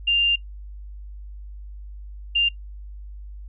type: tone bursts at uneven times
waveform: sine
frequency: 2794 Hz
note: F7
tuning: in tune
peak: -16 dBFS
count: 2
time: 0.07-0.36 / 2.35-2.49 s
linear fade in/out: 10 ms
effects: noise-tail reverb RT60 0.1 s tail -22 dB re dry + added 50 Hz sine -35 dBFS peak until 3.48 s